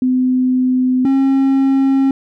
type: tone pair in turn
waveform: sine / triangle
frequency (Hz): 254.9 / 270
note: C4 / C#4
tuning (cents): -45 / -45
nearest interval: minor second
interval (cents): 100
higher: second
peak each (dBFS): -11 / -8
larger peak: second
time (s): 0.02-1.05 / 1.05-2.11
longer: second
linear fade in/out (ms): 2
effects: none